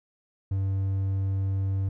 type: tone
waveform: triangle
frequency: 96.8 Hz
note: G2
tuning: 21 cents flat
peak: -22 dBFS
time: 0.51-1.89 s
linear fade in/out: 5 ms
effects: none